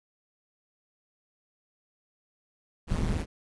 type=noise with amplitude modulation; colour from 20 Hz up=brown; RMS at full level=-24 dBFS; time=2.87-3.26 s; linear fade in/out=50 ms; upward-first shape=sine; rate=160 Hz; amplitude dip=95%; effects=resampled to 24000 Hz